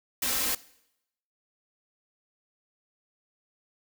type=noise with comb filter; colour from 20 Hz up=white; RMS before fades=-28 dBFS; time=0.22-0.55 s; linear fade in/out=5 ms; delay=3.8 ms; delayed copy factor=+1; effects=noise-tail reverb RT60 0.8 s tail -20 dB re dry